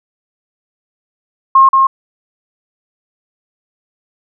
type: tone with echo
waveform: sine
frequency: 1072 Hz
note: C6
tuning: 42 cents sharp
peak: -3 dBFS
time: 1.55-1.69 s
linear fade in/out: 5 ms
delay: 180 ms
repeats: 1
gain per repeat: -3 dB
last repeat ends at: 1.87 s
effects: none